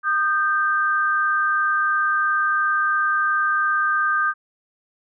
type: tone pair together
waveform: sine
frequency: 1224.1 / 1567 Hz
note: D#6 / G6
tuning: -29 / -1 cents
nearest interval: major third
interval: 428 cents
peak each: -20 dBFS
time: 0.03-4.34 s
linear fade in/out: 50 ms
effects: none